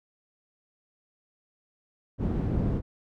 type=low-pass noise; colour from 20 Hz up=white; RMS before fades=-27 dBFS; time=2.18-2.82 s; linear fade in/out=50 ms; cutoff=200 Hz; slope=12 dB/octave; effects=none